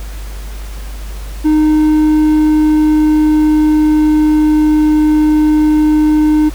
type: tone with pitch glide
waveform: triangle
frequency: 307.4 to 305.3 Hz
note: D#4 to D#4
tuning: -21 to -33 cents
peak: -5 dBFS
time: 1.44-6.5 s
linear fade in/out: 20 ms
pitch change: -12 cents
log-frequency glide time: 1.66-4.94 s
effects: added 50 Hz sine -22 dBFS peak until 6.54 s + pink hiss -35 dBFS RMS until 6.54 s